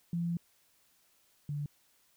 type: tone pair in turn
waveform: sine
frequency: 170.6 / 145.79 Hz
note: F3 / D3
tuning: -40 / -12 cents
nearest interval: minor third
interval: 272 cents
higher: first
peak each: -30 / -33 dBFS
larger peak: first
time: 0.13-0.37 / 1.49-1.66 s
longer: first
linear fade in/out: 2 ms
effects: white hiss -69 dBFS RMS until 2.16 s